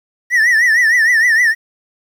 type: tone with vibrato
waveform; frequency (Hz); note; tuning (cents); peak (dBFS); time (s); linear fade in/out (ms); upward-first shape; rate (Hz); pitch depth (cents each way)
triangle; 1864.7; A#6; 0; -7; 0.3-1.55; 50; triangle; 6.5; 140
effects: 8-bit